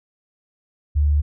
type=tone; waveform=sine; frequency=73.42 Hz; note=D2; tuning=in tune; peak=-14 dBFS; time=0.95-1.22 s; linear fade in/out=20 ms; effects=none